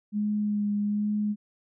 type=tone with vibrato; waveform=sine; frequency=207.7 Hz; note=G#3; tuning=in tune; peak=-24 dBFS; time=0.12-1.36 s; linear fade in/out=50 ms; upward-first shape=sine; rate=1.2 Hz; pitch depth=17 cents each way; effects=none